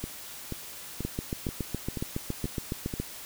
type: two click trains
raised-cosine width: 3 ms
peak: -17 / -20 dBFS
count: 15 / 7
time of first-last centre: 1.05-3 / 0.04-2.939 s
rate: 7.18 / 2.07 Hz
effects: white hiss -43 dBFS RMS until 3.25 s